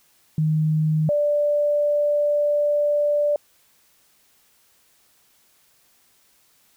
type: tone pair in turn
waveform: sine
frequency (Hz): 155.56 / 587.3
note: D#3 / D5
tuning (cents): 0 / 0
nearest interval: octave + major seventh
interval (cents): 2300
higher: second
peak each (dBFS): -17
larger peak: neither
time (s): 0.38-1.09 / 1.09-3.36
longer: second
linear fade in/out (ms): 2
effects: white hiss -60 dBFS RMS until 6.76 s